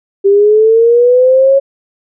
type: linear sweep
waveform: sine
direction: up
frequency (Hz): 392 to 552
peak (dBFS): -4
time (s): 0.24-1.6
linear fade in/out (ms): 20
effects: none